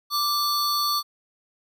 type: tone pair together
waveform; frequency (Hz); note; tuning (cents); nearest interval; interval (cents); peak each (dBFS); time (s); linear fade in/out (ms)
square; 1174.7 / 4435; D6 / C#8; 0 / 0; octave + major seventh; 2300; -25; 0.1-1.03; 50
effects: none